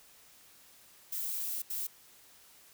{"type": "noise bursts at uneven times", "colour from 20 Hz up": "violet", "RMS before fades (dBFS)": -36, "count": 2, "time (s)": [[1.12, 1.62], [1.7, 1.87]], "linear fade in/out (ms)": 5, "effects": ["white hiss -59 dBFS RMS until 2.73 s"]}